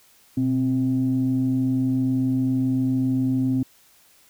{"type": "tone pair together", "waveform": "sine", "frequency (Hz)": [123.47, 261.3], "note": ["B2", "C4"], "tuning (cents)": [0, -2], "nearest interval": "octave + minor second", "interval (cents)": 1298, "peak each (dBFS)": [-24, -19], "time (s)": [0.37, 3.63], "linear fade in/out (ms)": 5, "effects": ["tanh soft clip ceiling -13 dBFS", "white hiss -56 dBFS RMS until 4.29 s"]}